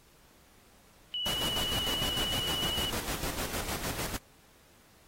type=tone with vibrato; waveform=sine; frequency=2940 Hz; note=F#7; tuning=12 cents flat; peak=-31 dBFS; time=1.14-2.9 s; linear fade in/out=0 ms; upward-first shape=sine; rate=17 Hz; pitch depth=26 cents each way
type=noise with tremolo; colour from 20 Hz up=pink; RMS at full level=-34 dBFS; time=1.26-4.17 s; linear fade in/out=5 ms; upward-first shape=square; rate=6.6 Hz; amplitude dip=50%
effects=pink hiss -61 dBFS RMS until 5.07 s + AAC 48 kbps